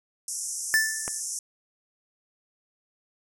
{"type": "band-pass noise", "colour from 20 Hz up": "pink", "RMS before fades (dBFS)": -33, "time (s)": [0.28, 1.39], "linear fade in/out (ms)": 2, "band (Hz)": [5500, 11000], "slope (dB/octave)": 96}
{"type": "tone with exponential decay", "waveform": "square", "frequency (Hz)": 1760, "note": "A6", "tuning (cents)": 0, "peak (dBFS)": -17, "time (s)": [0.74, 1.2], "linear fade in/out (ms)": 0, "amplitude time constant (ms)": 100}
{"type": "click", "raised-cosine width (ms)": 0.5, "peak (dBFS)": -17, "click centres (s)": 1.079}
{"effects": []}